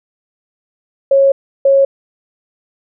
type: tone bursts at uneven times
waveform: sine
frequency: 548 Hz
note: C#5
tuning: 20 cents flat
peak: -6 dBFS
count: 2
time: 1.11-1.32 / 1.65-1.85 s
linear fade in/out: 5 ms
effects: none